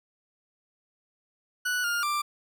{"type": "tone with pitch steps", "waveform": "40% pulse", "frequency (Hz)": [1478, 1412, 1181], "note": ["F#6", "F6", "D6"], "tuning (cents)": [-2, 19, 9], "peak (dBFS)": -25, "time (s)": [1.65, 2.22], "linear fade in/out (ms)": 10, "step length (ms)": 190, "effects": []}